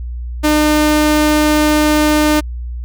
sawtooth tone, 302.5 Hz, D#4, 49 cents flat, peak -6 dBFS, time 0.43-2.41 s, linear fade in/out 20 ms, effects added 60 Hz sine -21 dBFS peak until 2.84 s

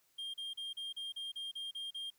triangle tone bursts, 3207 Hz, G7, 39 cents sharp, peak -38 dBFS, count 10, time 0.18-2.104 s, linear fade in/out 10 ms, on 160 ms, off 36 ms, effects white hiss -73 dBFS RMS until 2.18 s

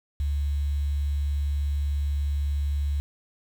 sine tone with quantisation, 71.7 Hz, D2, 41 cents flat, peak -23 dBFS, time 0.2-3 s, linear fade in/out 0 ms, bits 8, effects none

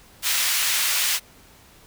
pink high-pass noise, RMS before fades -22 dBFS, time 0.22-1.2 s, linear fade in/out 50 ms, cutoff 2100 Hz, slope 12 dB/octave, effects pink hiss -51 dBFS RMS until 1.86 s

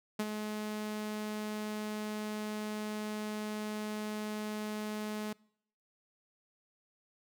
sawtooth tone with ADSR envelope, 212.6 Hz, G#3, 41 cents sharp, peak -26 dBFS, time 0.19-5.33 s, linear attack 7 ms, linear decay 45 ms, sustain -6 dB, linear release 5 ms, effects noise-tail reverb RT60 0.7 s tail -25 dB re dry

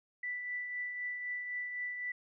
sine tone with tremolo, 1975.5 Hz, B6, in tune, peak -34 dBFS, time 0.23-2.12 s, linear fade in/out 5 ms, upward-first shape triangle, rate 3.9 Hz, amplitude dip 45%, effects none

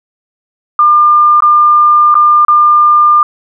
sine tone with dropouts, 1200 Hz, D6, 37 cents sharp, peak -3 dBFS, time 0.79-3.23 s, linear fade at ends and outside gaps 2 ms, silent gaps 1.405-1.422 / 2.143-2.152 / 2.45-2.482 s, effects none

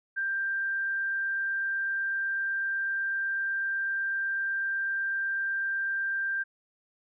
sine tone, 1582 Hz, G6, 15 cents sharp, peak -27 dBFS, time 0.16-6.44 s, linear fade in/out 20 ms, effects none

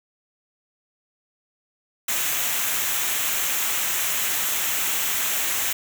white noise with comb filter, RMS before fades -24 dBFS, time 2.08-5.73 s, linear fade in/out 5 ms, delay 0.21 ms, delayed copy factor -0.55, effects none

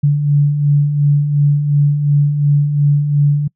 sine beating tone pair, 142.6 / 145.4 Hz, C#3 / D3, +49 / -17 cents, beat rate 2.8 Hz, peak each -19 / -10 dBFS, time 0.03-3.48 s, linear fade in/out 10 ms, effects noise-tail reverb RT60 0.1 s tail -26 dB re dry

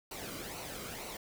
pink noise with flanger, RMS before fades -43 dBFS, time 0.11-1.17 s, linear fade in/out 5 ms, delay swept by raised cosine 0.58 to 1.16 ms, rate 2.1 Hz, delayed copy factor -0.6, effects none

